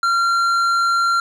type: tone with tanh clipping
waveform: sine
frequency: 1376 Hz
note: F6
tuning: 26 cents flat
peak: -16 dBFS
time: 0.03-1.2 s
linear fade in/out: 2 ms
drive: 10 dB
effects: none